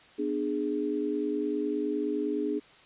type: chord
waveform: sine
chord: G# diminished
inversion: first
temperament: just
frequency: 249.2 / 299 / 415.3 Hz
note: B3 / D4 / G#4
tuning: +16 / +31 / 0 cents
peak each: -35 / -30 / -31 dBFS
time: 0.18-2.6 s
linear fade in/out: 20 ms
effects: white hiss -55 dBFS RMS until 2.85 s + resampled to 8000 Hz